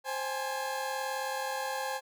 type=tone cluster; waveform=30% pulse; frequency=526 / 811 / 850 Hz; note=C5 / G#5 / G#5; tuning=+9 / -41 / +40 cents; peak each=-34 / -34 / -35 dBFS; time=0.04-2.01 s; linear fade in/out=50 ms; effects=none